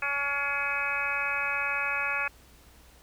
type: harmonic tone with a mistuned harmonic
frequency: 282 Hz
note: C#4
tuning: 30 cents sharp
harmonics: 2 / 3 / 4 / 5 / 6 / 7 / 8 / 9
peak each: -42 / -39 / -36 / -33 / -34 / -42 / -35 / -31 dBFS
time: 0.02-2.28 s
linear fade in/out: 5 ms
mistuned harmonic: 7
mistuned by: +86 cents
effects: added 60 Hz sine -57 dBFS peak until 3.02 s + pink hiss -57 dBFS RMS until 3.02 s